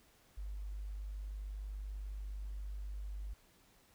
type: tone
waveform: sine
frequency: 50.2 Hz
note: G1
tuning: 42 cents sharp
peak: -40 dBFS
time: 0.37-3.34 s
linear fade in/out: 10 ms
effects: pink hiss -67 dBFS RMS until 3.94 s